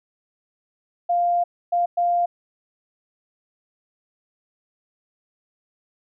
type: tone bursts at uneven times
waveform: sine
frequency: 698.5 Hz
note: F5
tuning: in tune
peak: -17 dBFS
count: 3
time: 1.09-1.44 / 1.72-1.86 / 1.97-2.26 s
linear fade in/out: 10 ms
effects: none